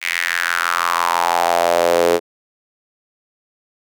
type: tone with high-pass filter sweep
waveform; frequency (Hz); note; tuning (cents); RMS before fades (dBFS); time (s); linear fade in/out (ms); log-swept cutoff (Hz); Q
sawtooth; 86; F2; -26; -17; 0.01-2.2; 50; 2200 to 430; 4.3
effects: none